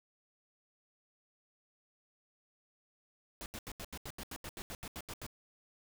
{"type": "noise bursts", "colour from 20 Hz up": "pink", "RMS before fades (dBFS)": -44, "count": 15, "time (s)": [3.41, 5.265], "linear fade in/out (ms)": 0, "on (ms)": 49, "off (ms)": 80, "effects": []}